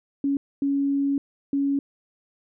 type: tone bursts at uneven times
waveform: sine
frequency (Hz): 279.1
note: C#4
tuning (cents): +12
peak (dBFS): -20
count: 3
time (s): 0.24-0.37 / 0.62-1.18 / 1.53-1.79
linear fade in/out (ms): 2
effects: none